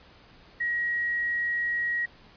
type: tone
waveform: sine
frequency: 1900 Hz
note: A#6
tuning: 33 cents sharp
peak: -25 dBFS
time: 0.6-2.06 s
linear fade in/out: 10 ms
effects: pink hiss -54 dBFS RMS until 2.36 s + resampled to 11025 Hz